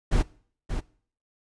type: noise with echo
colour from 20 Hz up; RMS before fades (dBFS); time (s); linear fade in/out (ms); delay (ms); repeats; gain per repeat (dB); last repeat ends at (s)
brown; -21; 0.11-0.23; 20; 580; 1; -8; 0.81
effects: noise-tail reverb RT60 0.5 s tail -21 dB re dry + resampled to 22050 Hz